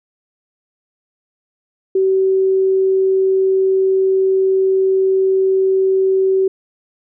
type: tone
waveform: sine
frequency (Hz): 381.7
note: G4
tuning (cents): -46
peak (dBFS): -11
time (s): 1.95-6.48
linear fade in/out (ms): 5
effects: none